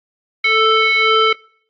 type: tone with frequency modulation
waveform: sine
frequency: 440 Hz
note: A4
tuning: in tune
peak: -10 dBFS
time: 0.44-1.33 s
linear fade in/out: 5 ms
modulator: 882 Hz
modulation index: 3.1
effects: noise-tail reverb RT60 0.6 s tail -26 dB re dry + AAC 48 kbps